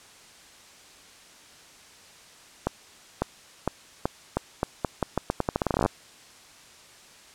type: accelerating click train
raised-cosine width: 1 ms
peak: -9 dBFS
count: 24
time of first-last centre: 2.67-5.861 s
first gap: 550 ms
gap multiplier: 0.83
effects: white hiss -51 dBFS RMS until 7.34 s + low-pass 8000 Hz 12 dB/octave